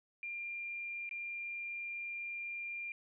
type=tone with dropouts; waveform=sine; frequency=2392 Hz; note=D7; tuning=31 cents sharp; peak=-39 dBFS; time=0.23-2.92 s; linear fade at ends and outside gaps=1 ms; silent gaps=1.092-1.111 s; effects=none